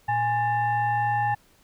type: tone with frequency modulation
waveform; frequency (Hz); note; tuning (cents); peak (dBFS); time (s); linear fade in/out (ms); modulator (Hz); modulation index
sine; 828; G#5; -5; -21; 0.08-1.35; 10; 944; 0.7
effects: pink hiss -60 dBFS RMS until 1.63 s